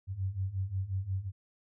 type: beating tone pair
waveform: sine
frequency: 92.4 / 98 Hz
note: F#2 / G2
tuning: -2 / 0 cents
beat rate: 5.6 Hz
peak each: -36 / -33 dBFS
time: 0.07-1.32 s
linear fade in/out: 50 ms
effects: none